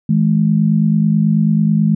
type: tone pair together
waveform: sine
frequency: 162.3 / 211.5 Hz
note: E3 / G#3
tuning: -27 / +32 cents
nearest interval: perfect fourth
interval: 459 cents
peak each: -13 dBFS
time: 0.09-1.95 s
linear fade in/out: 5 ms
effects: none